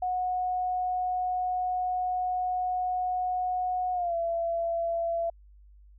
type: tone with pitch glide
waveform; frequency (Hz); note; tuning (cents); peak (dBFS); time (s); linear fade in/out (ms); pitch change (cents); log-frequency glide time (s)
sine; 731 to 674.2; F#5 to E5; -21 to +39; -26; 0.02-5.3; 5; -140; 3.93-4.15
effects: added 50 Hz sine -51 dBFS peak until 5.98 s